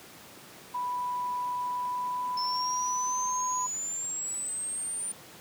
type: tone with pitch glide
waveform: sine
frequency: 987.8 to 1003.3 Hz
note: B5 to B5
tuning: 0 to +27 cents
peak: -29 dBFS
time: 0.74-3.67 s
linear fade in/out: 10 ms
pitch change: +27 cents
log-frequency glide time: 1.69-3.26 s
type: exponential sweep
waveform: sine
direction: up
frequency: 5274 to 9210 Hz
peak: -31 dBFS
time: 2.37-5.12 s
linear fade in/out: 5 ms
effects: pink hiss -49 dBFS RMS until 5.4 s + high-pass 150 Hz 12 dB/octave